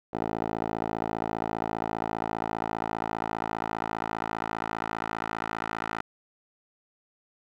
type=tone with band-pass filter sweep; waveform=10% pulse; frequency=55 Hz; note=A1; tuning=in tune; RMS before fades=-32 dBFS; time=0.13-6.02 s; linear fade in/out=10 ms; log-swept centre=590 to 1300 Hz; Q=1.5; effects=none